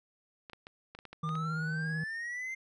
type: clicks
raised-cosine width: 0.3 ms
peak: -30 dBFS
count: 9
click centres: 0.498 / 0.533 / 0.669 / 0.95 / 0.989 / 1.053 / 1.13 / 1.291 / 1.354 s
type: tone with vibrato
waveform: triangle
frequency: 158.6 Hz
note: D#3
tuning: 33 cents sharp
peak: -31 dBFS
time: 1.23-2.04 s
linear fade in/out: 5 ms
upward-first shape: sine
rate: 18 Hz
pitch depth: 32 cents each way
type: linear sweep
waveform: triangle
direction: up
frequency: 1174.7 to 2100 Hz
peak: -34 dBFS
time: 1.23-2.55 s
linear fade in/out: 10 ms
effects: resampled to 22050 Hz